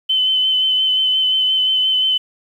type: tone with vibrato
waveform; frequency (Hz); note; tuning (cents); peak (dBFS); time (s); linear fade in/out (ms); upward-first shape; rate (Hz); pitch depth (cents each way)
sine; 3048; G7; -49; -13; 0.09-2.18; 10; sine; 5.7; 19
effects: 8-bit